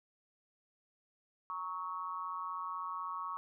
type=tone with amplitude modulation; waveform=sine; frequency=1112 Hz; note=C#6; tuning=5 cents sharp; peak=-33 dBFS; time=1.5-3.37 s; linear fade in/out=0 ms; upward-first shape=sine; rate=176 Hz; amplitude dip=95%; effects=none